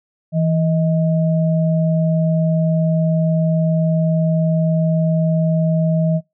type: tone pair together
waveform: sine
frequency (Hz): 163.93 / 629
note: E3 / D#5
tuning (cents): -9 / +19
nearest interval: octave + major seventh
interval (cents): 2328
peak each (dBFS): -14 / -22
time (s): 0.32-6.21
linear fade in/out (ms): 50
effects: noise-tail reverb RT60 0.2 s tail -22 dB re dry